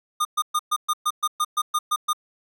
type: tone bursts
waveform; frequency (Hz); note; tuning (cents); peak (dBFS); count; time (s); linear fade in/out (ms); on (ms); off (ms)
square; 1218; D#6; -37; -20; 12; 0.2-2.132; 10; 51; 120
effects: none